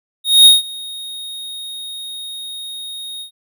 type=tone with ADSR envelope; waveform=square; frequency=3729 Hz; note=A#7; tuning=in tune; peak=-3 dBFS; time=0.24-3.31 s; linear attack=220 ms; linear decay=160 ms; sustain=-24 dB; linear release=100 ms; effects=none